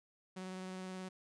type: tone with vibrato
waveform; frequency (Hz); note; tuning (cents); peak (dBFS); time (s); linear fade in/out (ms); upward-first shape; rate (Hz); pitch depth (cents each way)
sawtooth; 186.2; F#3; +11; -39; 0.36-1.09; 10; sine; 19; 13
effects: resampled to 22050 Hz